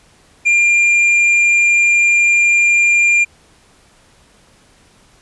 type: tone with hard clipping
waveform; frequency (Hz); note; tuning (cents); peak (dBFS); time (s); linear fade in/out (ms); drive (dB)
sine; 2396; D7; +34; -10; 0.45-3.25; 20; 4
effects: pink hiss -50 dBFS RMS until 5.21 s + resampled to 24000 Hz